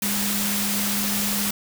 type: tone in noise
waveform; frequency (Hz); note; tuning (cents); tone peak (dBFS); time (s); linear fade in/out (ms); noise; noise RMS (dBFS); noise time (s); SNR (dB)
sine; 203.5; G#3; -35; -27; 0.02-1.51; 5; white; -25; 0.02-1.51; -5
effects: none